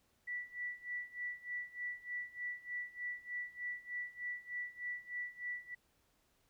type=tone with tremolo; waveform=sine; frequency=1960 Hz; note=B6; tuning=14 cents flat; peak=-37 dBFS; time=0.27-5.75 s; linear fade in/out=10 ms; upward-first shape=sine; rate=3.3 Hz; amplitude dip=90%; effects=pink hiss -75 dBFS RMS until 6.49 s